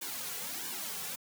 white noise with flanger, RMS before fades -39 dBFS, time 0.01-1.16 s, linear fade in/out 10 ms, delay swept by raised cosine 1.5 to 3.3 ms, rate 1.5 Hz, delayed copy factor -1, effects high-pass 150 Hz 12 dB/octave

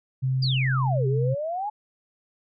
sine tone, 130.81 Hz, C3, in tune, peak -21 dBFS, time 0.22-1.35 s, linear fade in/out 20 ms
sine exponential two-way sweep, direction down then up, 4985 to 392 to 861 Hz, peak -26 dBFS, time 0.42-1.7 s, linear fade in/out 10 ms, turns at 1.07 s
effects none

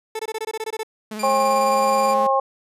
30% pulse tone bursts, 440 Hz, A4, in tune, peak -22 dBFS, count 11, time 0.15-0.833 s, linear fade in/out 5 ms, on 43 ms, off 21 ms
sawtooth tone with vibrato, 214.1 Hz, A3, 47 cents flat, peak -25 dBFS, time 1.11-2.27 s, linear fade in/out 5 ms, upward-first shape sine, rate 18 Hz, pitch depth 36 cents each way
15% pulse tone with tremolo, 2384 Hz, D7, 25 cents sharp, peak -22 dBFS, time 1.19-2.14 s, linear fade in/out 5 ms, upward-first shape square, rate 19 Hz, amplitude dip 40%
harmonic tone, 269 Hz, C4, 48 cents sharp, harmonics 2 / 3 / 4, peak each -20 / -20 / -20 dBFS, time 1.23-2.4 s, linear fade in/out 5 ms
effects resampled to 32000 Hz

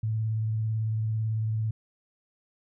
sine tone with vibrato, 110 Hz, A2, in tune, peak -25 dBFS, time 0.03-1.71 s, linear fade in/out 5 ms, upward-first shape triangle, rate 18 Hz, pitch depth 33 cents each way, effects none

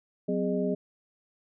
sine tone cluster, 185.2 / 255.7 / 412.4 / 611 Hz, F#3 / C4 / G#4 / D#5, +2 / -40 / -12 / -32 cents, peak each -30 / -31 / -30 / -33 dBFS, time 0.28-0.75 s, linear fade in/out 10 ms, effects none

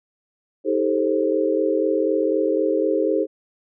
sine chord, A half-diminished seventh, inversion second, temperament just, 316.8 / 396 / 440 / 528 Hz, Eb4 / G4 / A4 / C5, +31 / +18 / 0 / +16 cents, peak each -23 dBFS, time 0.64-3.27 s, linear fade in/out 50 ms, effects none

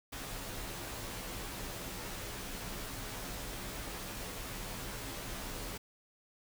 pink noise with comb filter, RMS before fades -42 dBFS, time 0.12-5.78 s, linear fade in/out 10 ms, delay 13 ms, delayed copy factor -0.65, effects none

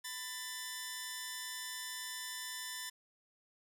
10% pulse tone pair together, 999.1 / 1771 Hz, B5 / A6, +20 / +11 cents, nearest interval minor seventh, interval 991 cents, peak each -39 / -33 dBFS, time 0.04-2.9 s, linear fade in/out 10 ms, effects none

